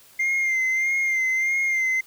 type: tone with vibrato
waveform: sine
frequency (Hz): 2100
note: C7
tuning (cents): +6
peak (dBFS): -17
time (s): 0.19-2.01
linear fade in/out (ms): 10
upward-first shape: sine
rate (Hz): 1.6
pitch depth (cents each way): 38
effects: tanh soft clip ceiling -19 dBFS + white hiss -52 dBFS RMS until 2.06 s